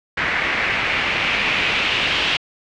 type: noise with low-pass filter sweep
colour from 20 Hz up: white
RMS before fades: -20 dBFS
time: 0.17-2.37 s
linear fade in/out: 5 ms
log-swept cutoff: 2000 to 3000 Hz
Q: 2.8
effects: low-pass 6000 Hz 12 dB/octave